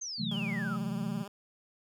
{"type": "exponential sweep", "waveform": "sine", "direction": "down", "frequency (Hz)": [6500, 1223], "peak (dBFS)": -36, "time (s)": [0.01, 0.77], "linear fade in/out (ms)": 10}
{"type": "chord", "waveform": "sine", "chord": "F# half-diminished seventh", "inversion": "second", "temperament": "equal", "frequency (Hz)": [130.81, 164.81, 185, 220], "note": ["C3", "E3", "F#3", "A3"], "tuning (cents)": [0, 0, 0, 0], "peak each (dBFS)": [-40, -38, -37, -35], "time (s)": [0.18, 1.24], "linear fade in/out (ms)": 20}
{"type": "tone with vibrato", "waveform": "10% pulse", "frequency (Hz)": 198.8, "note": "G3", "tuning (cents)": 25, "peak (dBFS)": -35, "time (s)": [0.31, 1.28], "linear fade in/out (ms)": 2, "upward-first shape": "sine", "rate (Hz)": 18, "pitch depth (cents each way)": 54}
{"effects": []}